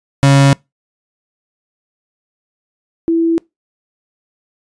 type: tone pair in turn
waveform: 35% pulse / sine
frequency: 138.59 / 331.1 Hz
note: C#3 / E4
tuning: 0 / +8 cents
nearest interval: octave + minor third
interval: 1508 cents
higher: second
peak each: -4 / -10 dBFS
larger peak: first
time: 0.23-0.53 / 3.08-3.38 s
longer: neither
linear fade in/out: 0 ms
effects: noise-tail reverb RT60 0.2 s tail -25 dB re dry + resampled to 22050 Hz